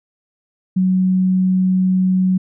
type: tone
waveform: sine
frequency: 185.9 Hz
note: F#3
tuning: 8 cents sharp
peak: -12 dBFS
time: 0.76-2.38 s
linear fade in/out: 10 ms
effects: none